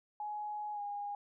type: tone with pitch glide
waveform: sine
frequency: 839 to 817 Hz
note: G#5 to G#5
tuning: +17 to -29 cents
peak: -37 dBFS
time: 0.2-1.15 s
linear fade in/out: 2 ms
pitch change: -46 cents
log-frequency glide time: 0.73-0.81 s
effects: none